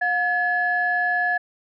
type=tone pair together; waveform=sine; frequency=716 / 1706 Hz; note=F5 / G#6; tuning=+43 / +46 cents; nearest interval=octave + minor third; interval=1503 cents; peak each=-23 / -20 dBFS; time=0.01-1.38 s; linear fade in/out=10 ms; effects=tanh soft clip ceiling -11 dBFS